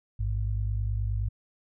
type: tone pair together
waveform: sine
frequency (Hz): 54.24 / 103.83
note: A1 / G#2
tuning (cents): -24 / 0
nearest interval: major seventh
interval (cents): 1124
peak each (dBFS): -28 / -29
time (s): 0.19-1.29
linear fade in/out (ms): 10
effects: none